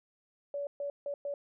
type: tone bursts at uneven times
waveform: sine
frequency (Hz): 570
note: C#5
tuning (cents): +48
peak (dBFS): -33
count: 4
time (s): 0.54-0.67 / 0.8-0.9 / 1.06-1.14 / 1.25-1.34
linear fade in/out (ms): 2
effects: none